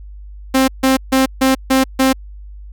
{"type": "tone bursts", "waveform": "sawtooth", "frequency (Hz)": 264.2, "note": "C4", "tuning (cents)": 17, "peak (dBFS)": -6, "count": 6, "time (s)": [0.54, 2.13], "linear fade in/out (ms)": 10, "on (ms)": 140, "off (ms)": 150, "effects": ["added 50 Hz sine -31 dBFS peak until 2.72 s"]}